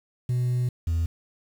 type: tone pair in turn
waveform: sine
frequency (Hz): 124 / 82.85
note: B2 / E2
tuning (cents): +7 / +9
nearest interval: perfect fifth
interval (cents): 698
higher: first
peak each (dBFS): -19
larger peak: neither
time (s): 0.29-0.69 / 0.87-1.06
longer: first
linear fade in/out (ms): 5
effects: tanh soft clip ceiling -21 dBFS + 8-bit